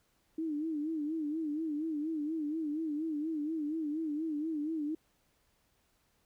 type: tone with vibrato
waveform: sine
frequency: 308.7 Hz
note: D#4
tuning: 14 cents flat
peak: -32 dBFS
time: 0.38-4.95 s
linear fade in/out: 5 ms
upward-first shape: sine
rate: 4.2 Hz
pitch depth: 100 cents each way
effects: pink hiss -73 dBFS RMS until 6.25 s